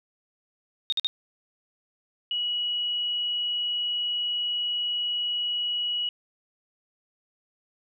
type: tone bursts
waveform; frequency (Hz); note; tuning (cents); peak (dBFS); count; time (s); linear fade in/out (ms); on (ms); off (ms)
sine; 3706; A#7; -11; -22; 3; 0.9-1.07; 0; 24; 49
type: tone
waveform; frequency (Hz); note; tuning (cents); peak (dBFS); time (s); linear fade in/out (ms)
sine; 2920; F#7; -24; -25; 2.31-6.09; 2
effects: none